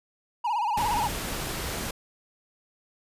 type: tone with vibrato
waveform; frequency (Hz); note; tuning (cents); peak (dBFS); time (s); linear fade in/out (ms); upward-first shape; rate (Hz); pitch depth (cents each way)
triangle; 895; A5; +29; -22; 0.44-1.08; 10; sine; 17; 150
type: noise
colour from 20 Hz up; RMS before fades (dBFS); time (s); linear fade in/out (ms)
pink; -32; 0.77-1.91; 5
effects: resampled to 32000 Hz